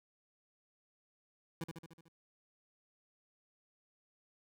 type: tone with echo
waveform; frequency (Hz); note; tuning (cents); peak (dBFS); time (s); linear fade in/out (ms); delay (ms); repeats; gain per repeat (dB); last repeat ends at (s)
25% pulse; 164.81; E3; 0; -34; 1.61-1.64; 2; 74; 6; -4; 2.084
effects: none